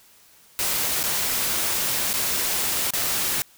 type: noise with dropouts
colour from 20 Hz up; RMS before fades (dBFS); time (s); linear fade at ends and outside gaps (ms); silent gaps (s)
white; -24; 0.59-3.42; 0; 1.03-1.038 / 2.131-2.138 / 2.906-2.936
effects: white hiss -54 dBFS RMS until 3.57 s